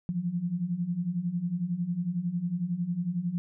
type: beating tone pair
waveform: sine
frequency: 167.8 / 178.8 Hz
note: E3 / F3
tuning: +31 / +41 cents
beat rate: 11 Hz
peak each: -33 / -29 dBFS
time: 0.09-3.38 s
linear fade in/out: 0 ms
effects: none